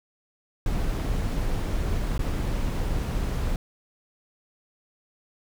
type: noise with dropouts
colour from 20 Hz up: brown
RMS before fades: -26 dBFS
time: 0.66-3.56 s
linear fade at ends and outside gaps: 2 ms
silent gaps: 2.179-2.192 s
effects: none